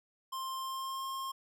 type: tone with pitch glide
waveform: square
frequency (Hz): 1053 to 1068.3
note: C6 to C6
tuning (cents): +11 to +36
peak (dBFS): -37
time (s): 0.32-1.32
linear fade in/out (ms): 10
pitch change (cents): +25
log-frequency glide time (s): 0.56-1.05
effects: none